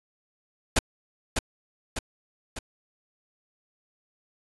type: noise with echo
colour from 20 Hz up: pink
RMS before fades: -20 dBFS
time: 0.76-0.79 s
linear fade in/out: 5 ms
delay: 600 ms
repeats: 3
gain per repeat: -5 dB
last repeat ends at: 2.59 s
effects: resampled to 24000 Hz